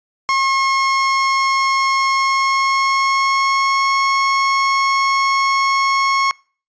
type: tone with pitch glide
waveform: 30% pulse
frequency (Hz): 1081 to 1091.7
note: C#6 to C#6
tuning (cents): -44 to -27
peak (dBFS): -11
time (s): 0.29-6.31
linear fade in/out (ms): 0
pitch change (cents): +17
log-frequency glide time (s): 2.13-3.92
effects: noise-tail reverb RT60 0.4 s tail -25 dB re dry + resampled to 16000 Hz